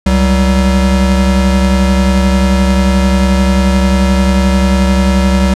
square tone pair together, 67.1 / 189.96 Hz, C2 / F#3, +44 / +46 cents, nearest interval octave + tritone, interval 1802 cents, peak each -11 dBFS, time 0.06-5.54 s, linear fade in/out 5 ms, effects low-pass 9000 Hz 12 dB/octave

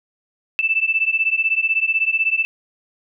sine beating tone pair, 2637 / 2653 Hz, E7 / E7, 0 / +10 cents, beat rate 16 Hz, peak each -19 dBFS, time 0.59-2.45 s, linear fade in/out 0 ms, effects none

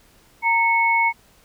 sine tone pair together, 925 / 2200 Hz, A#5 / C#7, -14 / -14 cents, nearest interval octave + minor third, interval 1500 cents, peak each -18 dBFS, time 0.42-1.13 s, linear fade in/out 50 ms, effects pink hiss -55 dBFS RMS until 1.44 s

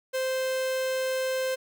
45% pulse tone, 521 Hz, C5, 7 cents flat, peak -26 dBFS, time 0.13-1.56 s, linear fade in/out 20 ms, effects none

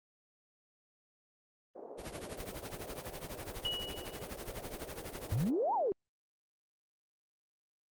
pink band-pass noise, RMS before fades -48 dBFS, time 1.75-5.9 s, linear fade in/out 5 ms, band 380 to 660 Hz, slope 24 dB/octave
pink noise with tremolo, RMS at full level -41 dBFS, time 1.97-5.51 s, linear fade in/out 50 ms, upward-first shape triangle, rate 12 Hz, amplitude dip 90%
sine tone with exponential decay, 2922 Hz, F#7, 22 cents flat, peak -31 dBFS, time 3.65-4.44 s, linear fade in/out 1 ms, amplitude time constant 170 ms
sine exponential two-way sweep, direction up then down, 92.5 to 987.8 to 362.1 Hz, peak -29 dBFS, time 5.32-5.92 s, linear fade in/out 0 ms, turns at 5.74 s
effects Opus 32 kbps

